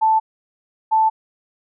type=tone pair in turn; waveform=sine; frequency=880 / 880 Hz; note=A5 / A5; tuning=0 / 0 cents; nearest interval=unison; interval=0 cents; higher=neither; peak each=-12 dBFS; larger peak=neither; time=0.01-0.2 / 0.91-1.1 s; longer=neither; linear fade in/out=20 ms; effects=none